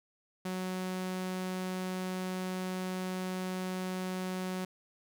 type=tone; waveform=sawtooth; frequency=185 Hz; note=F#3; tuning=in tune; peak=-30 dBFS; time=0.45-4.65 s; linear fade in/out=5 ms; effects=none